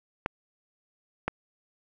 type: clicks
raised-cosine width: 0.5 ms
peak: -12 dBFS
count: 2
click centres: 0.261 / 1.28 s
effects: none